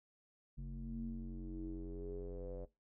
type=tone with low-pass filter sweep; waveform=square; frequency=45.51 Hz; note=F#1; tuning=28 cents flat; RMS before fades=-44 dBFS; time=0.57-2.66 s; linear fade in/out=20 ms; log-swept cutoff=180 to 550 Hz; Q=8.3; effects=noise-tail reverb RT60 0.2 s tail -18 dB re dry